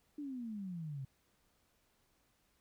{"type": "exponential sweep", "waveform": "sine", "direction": "down", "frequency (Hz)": [301.3, 130], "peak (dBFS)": -40, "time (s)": [0.18, 1.05], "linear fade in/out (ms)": 5, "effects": ["pink hiss -75 dBFS RMS until 2.6 s"]}